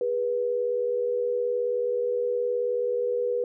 sine tone pair together, 407.9 / 486.9 Hz, G#4 / B4, -31 / -25 cents, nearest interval minor third, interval 306 cents, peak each -31 / -24 dBFS, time 0.01-3.44 s, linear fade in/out 2 ms, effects none

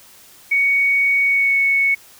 sine tone with pitch glide, 2234 to 2213 Hz, C#7 to C#7, +13 to -3 cents, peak -13 dBFS, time 0.51-1.95 s, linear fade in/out 10 ms, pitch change -16 cents, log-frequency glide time 1.25-1.57 s, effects white hiss -46 dBFS RMS until 2.19 s

